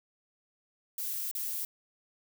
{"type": "noise with dropouts", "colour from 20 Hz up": "violet", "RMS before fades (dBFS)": -35, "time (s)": [0.98, 1.65], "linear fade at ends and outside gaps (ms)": 2, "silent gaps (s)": [1.313, 1.35], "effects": []}